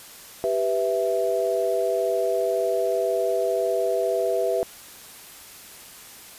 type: chord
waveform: sine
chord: E minor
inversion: first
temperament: equal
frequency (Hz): 392 / 493.9 / 659.3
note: G4 / B4 / E5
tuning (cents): 0 / 0 / 0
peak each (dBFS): -26 / -25 / -24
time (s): 0.44-4.63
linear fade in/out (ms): 0
effects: white hiss -44 dBFS RMS until 6.38 s + resampled to 32000 Hz